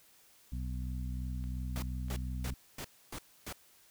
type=harmonic tone; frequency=62.9 Hz; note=B1; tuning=32 cents sharp; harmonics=1 / 2 / 3 / 4; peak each=-36 / -42 / -46 / -48 dBFS; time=0.52-2.54 s; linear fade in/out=5 ms
type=clicks; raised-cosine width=0.3 ms; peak=-40 dBFS; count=2; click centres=1.44 / 2.084 s
type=noise bursts; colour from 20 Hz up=pink; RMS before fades=-42 dBFS; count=6; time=1.76-3.526 s; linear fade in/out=0 ms; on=61 ms; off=280 ms
effects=white hiss -63 dBFS RMS until 3.9 s